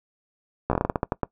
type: slowing click train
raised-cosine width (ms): 1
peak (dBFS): -8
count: 12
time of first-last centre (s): 0.7-1.233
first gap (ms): 14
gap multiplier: 1.23
effects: noise-tail reverb RT60 0.1 s tail -21 dB re dry